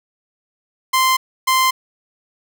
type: tone pair in turn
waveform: sawtooth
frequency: 1042 / 1042 Hz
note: C6 / C6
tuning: -7 / -7 cents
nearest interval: unison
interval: 0 cents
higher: neither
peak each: -9 dBFS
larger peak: neither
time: 0.93-1.17 / 1.47-1.71 s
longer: neither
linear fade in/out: 10 ms
effects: none